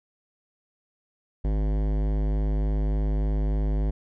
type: tone with hard clipping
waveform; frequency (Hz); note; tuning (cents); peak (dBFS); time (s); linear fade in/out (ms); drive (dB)
sine; 51.7; G#1; -7; -24; 1.44-3.91; 10; 18
effects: none